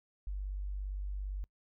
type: tone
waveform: sine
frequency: 48.77 Hz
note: G1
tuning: 8 cents flat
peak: -35 dBFS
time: 0.27-1.44 s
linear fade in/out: 0 ms
effects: noise-tail reverb RT60 0.1 s tail -25 dB re dry